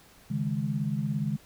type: chord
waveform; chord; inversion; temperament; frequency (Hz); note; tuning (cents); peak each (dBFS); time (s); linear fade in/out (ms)
sine; C# suspended second; none; just; 138.59 / 155.92 / 207.9; C#3 / D#3 / G#3; 0 / +4 / +2; -31; 0.3-1.37; 10
effects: pink hiss -56 dBFS RMS until 1.45 s